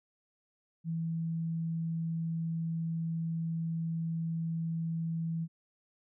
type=tone; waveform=sine; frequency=164.3 Hz; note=E3; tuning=5 cents flat; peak=-31 dBFS; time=0.84-5.48 s; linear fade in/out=50 ms; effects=none